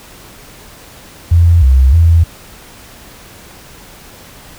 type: tone with pitch steps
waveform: sine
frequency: 85 / 65.8 / 83.2 Hz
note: F2 / C2 / E2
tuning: -46 / +10 / +17 cents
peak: -4 dBFS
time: 1.31-2.24 s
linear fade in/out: 10 ms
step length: 310 ms
effects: pink hiss -37 dBFS RMS until 4.58 s